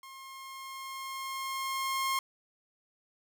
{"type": "tone with level ramp", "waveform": "sawtooth", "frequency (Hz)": 1070, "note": "C6", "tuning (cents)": 38, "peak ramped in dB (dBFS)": [-43, -24], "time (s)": [0.03, 2.19], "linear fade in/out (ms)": 2, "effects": []}